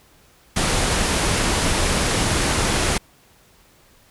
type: low-pass noise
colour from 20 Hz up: pink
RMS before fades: -20 dBFS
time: 0.56-2.98 s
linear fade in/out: 5 ms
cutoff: 11000 Hz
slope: 96 dB/octave
effects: pink hiss -54 dBFS RMS until 4.1 s